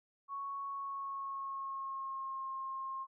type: tone with pitch glide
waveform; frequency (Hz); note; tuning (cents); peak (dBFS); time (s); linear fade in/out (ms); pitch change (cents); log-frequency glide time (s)
sine; 1108.7 to 1067.8; C#6 to C6; 0 to +35; -38; 0.28-3.07; 50; -65; 0.68-2.49
effects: none